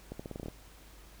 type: accelerating click train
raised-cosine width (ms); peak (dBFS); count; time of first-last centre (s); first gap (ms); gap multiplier
2; -26; 9; 0.12-0.484; 75; 0.85
effects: added 50 Hz sine -54 dBFS peak until 1.2 s + pink hiss -57 dBFS RMS until 1.2 s